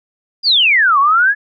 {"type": "exponential two-way sweep", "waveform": "sine", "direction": "down then up", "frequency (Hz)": [4958, 1079, 1728], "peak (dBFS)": -8, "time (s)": [0.43, 1.35], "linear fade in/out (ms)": 50, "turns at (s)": 0.99, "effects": []}